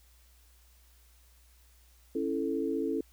sine chord, A major, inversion first, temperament just, 275 / 330 / 440 Hz, C#4 / E4 / A4, -14 / +2 / 0 cents, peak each -33 dBFS, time 2.15-3.01 s, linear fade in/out 5 ms, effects added 60 Hz sine -59 dBFS peak until 3.12 s + white hiss -65 dBFS RMS until 3.12 s

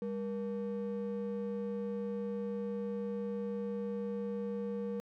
triangle ring-modulated tone, 338 Hz, E4, 43 cents sharp, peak -29 dBFS, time 0.02-5 s, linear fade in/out 0 ms, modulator 137 Hz, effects tanh soft clip ceiling -26 dBFS

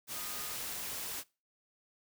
sine tone in noise, 1235 Hz, D#6, 13 cents flat, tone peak -51 dBFS, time 0.13-0.58 s, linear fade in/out 50 ms, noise white, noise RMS -40 dBFS, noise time 0.07-1.24 s, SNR -14 dB, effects noise-tail reverb RT60 0.3 s tail -22 dB re dry

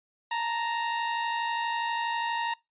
sawtooth tone pair together, 880 / 932.3 Hz, A5 / A#5, 0 / 0 cents, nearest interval minor second, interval 100 cents, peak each -34 / -24 dBFS, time 0.31-2.54 s, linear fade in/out 5 ms, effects noise-tail reverb RT60 0.2 s tail -23 dB re dry + resampled to 8000 Hz

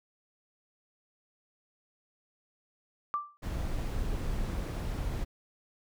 sine tone with exponential decay, 1174.7 Hz, D6, in tune, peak -25 dBFS, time 3.14-3.37 s, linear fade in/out 0 ms, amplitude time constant 50 ms
brown noise, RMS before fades -33 dBFS, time 3.42-5.25 s, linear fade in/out 20 ms
effects none

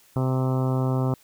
harmonic tone, 130 Hz, C3, 11 cents flat, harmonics 1 / 2 / 3 / 4 / 5 / 6 / 7 / 8 / 9 / 10, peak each -22 / -28 / -32 / -34 / -36 / -38 / -39 / -40 / -41 / -42 dBFS, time 0.16-1.14 s, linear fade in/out 2 ms, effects white hiss -57 dBFS RMS until 1.23 s

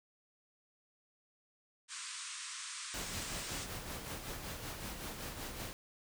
white band-pass noise, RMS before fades -45 dBFS, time 1.88-3.68 s, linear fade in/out 50 ms, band 1000 to 9200 Hz, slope 96 dB/octave
pink noise with tremolo, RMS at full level -42 dBFS, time 2.94-5.73 s, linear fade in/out 0 ms, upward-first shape sine, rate 5.3 Hz, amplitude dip 45%
effects none

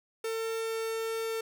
45% pulse tone, 450.1 Hz, A4, 39 cents sharp, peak -31 dBFS, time 0.24-1.41 s, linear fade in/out 5 ms, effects none

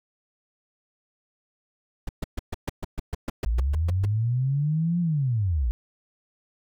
brown noise bursts, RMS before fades -27 dBFS, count 14, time 2.07-4.054 s, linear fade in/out 5 ms, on 21 ms, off 130 ms
sine linear two-way sweep, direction up then down, 52 to 176.7 to 52 Hz, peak -21 dBFS, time 3.46-5.71 s, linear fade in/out 0 ms, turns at 5 s
effects none

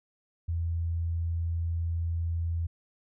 sine tone, 83.8 Hz, E2, 29 cents sharp, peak -27 dBFS, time 0.48-2.67 s, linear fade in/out 10 ms, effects none

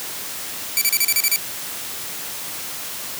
5% pulse tone bursts, 2318 Hz, D7, 23 cents flat, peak -5 dBFS, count 8, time 0.77-1.36 s, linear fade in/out 0 ms, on 44 ms, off 34 ms, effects white hiss -30 dBFS RMS until 3.19 s + high-pass 80 Hz 12 dB/octave

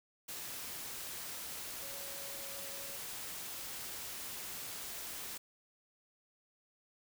sine tone in noise, 554.4 Hz, C#5, in tune, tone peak -53 dBFS, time 1.82-2.97 s, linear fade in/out 10 ms, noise white, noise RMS -44 dBFS, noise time 0.28-5.38 s, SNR -12 dB, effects none

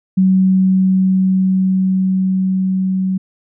sine tone with level ramp, 188.3 Hz, F#3, 31 cents sharp, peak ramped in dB -8 to -14 dBFS, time 0.17-3.18 s, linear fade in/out 10 ms, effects none

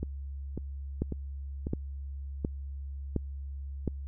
two click trains, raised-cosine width 3 ms, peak -21 / -16 dBFS, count 4 / 5, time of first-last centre 0.03-1.669 / 1.02-3.877 s, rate 1.83 / 1.4 Hz, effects added 69 Hz sine -36 dBFS peak until 4.07 s

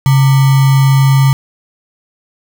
sine tone with sample-and-hold, 135.9 Hz, C#3, 34 cents flat, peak -5 dBFS, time 0.06-1.33 s, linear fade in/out 0 ms, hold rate 1050 Hz, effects none

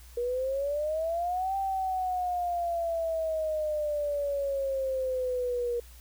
sine exponential two-way sweep, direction up then down, 474.6 to 784 to 474.6 Hz, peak -27 dBFS, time 0.17-5.8 s, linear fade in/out 5 ms, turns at 1.56 s, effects added 60 Hz sine -48 dBFS peak until 6 s + white hiss -56 dBFS RMS until 6 s

